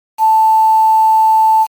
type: tone with quantisation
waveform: sine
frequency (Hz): 880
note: A5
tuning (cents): 0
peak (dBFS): -6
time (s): 0.18-1.67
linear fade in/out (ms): 50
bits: 5
effects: MP3 96 kbps